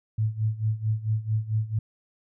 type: tone with tremolo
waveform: sine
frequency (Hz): 109.2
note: A2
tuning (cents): -13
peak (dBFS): -20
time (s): 0.18-1.79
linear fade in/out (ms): 5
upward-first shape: sine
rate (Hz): 4.5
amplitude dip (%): 85
effects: none